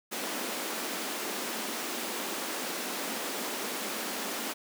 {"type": "high-pass noise", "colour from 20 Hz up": "pink", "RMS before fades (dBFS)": -35, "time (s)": [0.11, 4.54], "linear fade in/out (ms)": 20, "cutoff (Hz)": 210, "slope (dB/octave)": 48, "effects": []}